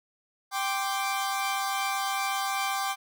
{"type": "chord", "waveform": "sawtooth", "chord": "G suspended fourth", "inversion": "none", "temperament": "equal", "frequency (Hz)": [784, 1046.5, 1174.7], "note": ["G5", "C6", "D6"], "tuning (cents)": [0, 0, 0], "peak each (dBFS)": [-26, -32, -28], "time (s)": [0.51, 2.96], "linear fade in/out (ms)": 50, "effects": []}